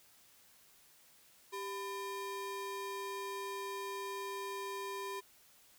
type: ring-modulated tone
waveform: square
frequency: 698.5 Hz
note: F5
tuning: in tune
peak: -37 dBFS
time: 1.52-5.21 s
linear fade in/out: 20 ms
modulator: 305 Hz
effects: white hiss -64 dBFS RMS until 5.78 s